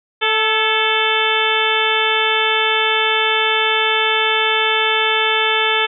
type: harmonic tone with a mistuned harmonic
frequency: 440 Hz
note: A4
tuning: in tune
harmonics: 1 / 2 / 3 / 4 / 5 / 6 / 7 / 8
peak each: -22 / -22 / -22 / -22 / -22 / -22 / -22 / -22 dBFS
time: 0.21-5.87 s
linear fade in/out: 20 ms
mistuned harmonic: 4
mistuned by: -45 cents
effects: none